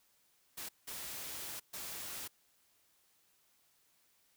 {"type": "noise bursts at uneven times", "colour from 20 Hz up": "white", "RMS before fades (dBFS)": -44, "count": 3, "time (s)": [[0.57, 0.69], [0.87, 1.6], [1.73, 2.28]], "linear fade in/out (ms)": 10, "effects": ["white hiss -72 dBFS RMS until 4.36 s"]}